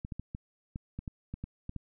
clicks, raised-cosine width 5 ms, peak -25 dBFS, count 11, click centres 0.049 / 0.122 / 0.196 / 0.349 / 0.759 / 0.99 / 1.078 / 1.34 / 1.44 / 1.694 / 1.763 s, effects none

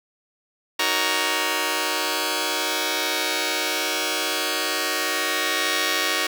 5% pulse chord, D# minor seventh, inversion none, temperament just, 311.1 / 373.4 / 466.7 / 560 Hz, D#4 / F#4 / A#4 / C#5, 0 / +16 / +2 / +18 cents, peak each -16 dBFS, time 0.79-6.27 s, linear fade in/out 5 ms, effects none

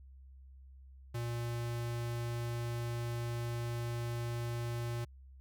square tone, 118.5 Hz, A#2, 29 cents sharp, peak -36 dBFS, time 1.14-5.05 s, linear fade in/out 10 ms, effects added 66 Hz sine -52 dBFS peak until 5.4 s

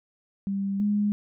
sine tone pair in turn, 197.1 / 206.6 Hz, G3 / G#3, +10 / -9 cents, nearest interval minor second, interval 81 cents, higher second, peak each -25 / -21 dBFS, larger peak second, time 0.47-0.8 / 0.8-1.12 s, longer first, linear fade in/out 0 ms, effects none

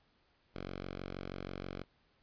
5% pulse tone, 46.25 Hz, F#1, in tune, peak -30 dBFS, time 0.54-1.84 s, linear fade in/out 20 ms, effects pink hiss -72 dBFS RMS until 2.22 s + resampled to 11025 Hz

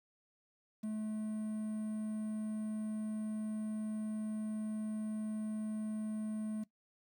triangle tone with quantisation, 215.7 Hz, A3, 34 cents flat, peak -34 dBFS, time 0.83-6.64 s, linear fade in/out 10 ms, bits 10, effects noise-tail reverb RT60 0.1 s tail -18 dB re dry

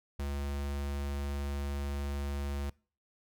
square tone, 70.7 Hz, C#2, 35 cents sharp, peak -34 dBFS, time 0.19-2.7 s, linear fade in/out 5 ms, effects noise-tail reverb RT60 0.4 s tail -24 dB re dry

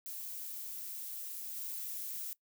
violet noise with level steps, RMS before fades -43 / -41 dBFS, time 0.06-2.33 s, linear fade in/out 0 ms, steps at 1.55 s, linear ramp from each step 20 ms, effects noise-tail reverb RT60 0.1 s tail -21 dB re dry

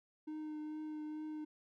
triangle tone with vibrato, 306.6 Hz, D#4, 25 cents flat, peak -39 dBFS, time 0.27-1.45 s, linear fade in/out 10 ms, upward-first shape triangle, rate 2.3 Hz, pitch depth 17 cents each way, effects none

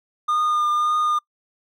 triangle tone with vibrato, 1215 Hz, D#6, 42 cents flat, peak -16 dBFS, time 0.28-1.19 s, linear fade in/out 10 ms, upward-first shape triangle, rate 1.8 Hz, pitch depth 19 cents each way, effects noise-tail reverb RT60 0.1 s tail -24 dB re dry

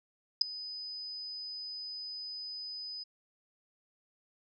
sine tone with ADSR envelope, 5000 Hz, D#8, 8 cents sharp, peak -16 dBFS, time 0.41-3.04 s, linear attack 7 ms, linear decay 3 ms, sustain -23 dB, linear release 14 ms, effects none

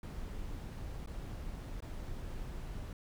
brown noise with dropouts, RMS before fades -42 dBFS, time 0.03-2.93 s, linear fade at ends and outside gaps 2 ms, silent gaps 1.061-1.073 / 1.805-1.822 s, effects none

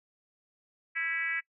sine tone with frequency modulation, 1963 Hz, B6, 11 cents flat, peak -29 dBFS, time 0.95-1.41 s, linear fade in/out 20 ms, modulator 315 Hz, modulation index 1.3, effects noise-tail reverb RT60 0.1 s tail -21 dB re dry

